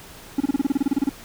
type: tone bursts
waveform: triangle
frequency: 277.2 Hz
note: C#4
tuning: in tune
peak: -14 dBFS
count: 14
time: 0.38-1.093 s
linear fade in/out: 5 ms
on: 24 ms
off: 29 ms
effects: pink hiss -43 dBFS RMS until 1.24 s